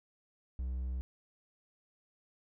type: tone with hard clipping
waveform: triangle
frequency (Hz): 63.8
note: C2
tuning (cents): -43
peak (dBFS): -35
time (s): 0.59-1.01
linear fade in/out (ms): 0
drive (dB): 6
effects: none